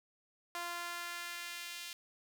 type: tone with high-pass filter sweep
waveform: sawtooth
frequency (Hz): 346.4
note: F4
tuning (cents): -14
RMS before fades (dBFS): -43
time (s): 0.55-1.93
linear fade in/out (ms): 0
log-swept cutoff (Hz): 910 to 3000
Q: 1.2
effects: none